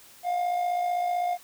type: tone with amplitude modulation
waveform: triangle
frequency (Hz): 710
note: F5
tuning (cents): +28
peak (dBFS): -20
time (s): 0.23-1.38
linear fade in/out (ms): 50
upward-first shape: sine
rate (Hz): 55.7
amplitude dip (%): 50
effects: white hiss -52 dBFS RMS until 1.43 s